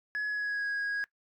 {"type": "tone with pitch glide", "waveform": "sine", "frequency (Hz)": [1692, 1649.5], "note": ["G#6", "G#6"], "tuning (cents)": [32, -12], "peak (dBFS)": -27, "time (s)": [0.15, 1.04], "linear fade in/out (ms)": 0, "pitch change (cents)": -44, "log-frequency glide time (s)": [0.27, 0.67], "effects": ["noise-tail reverb RT60 0.1 s tail -21 dB re dry", "tanh soft clip ceiling -29 dBFS"]}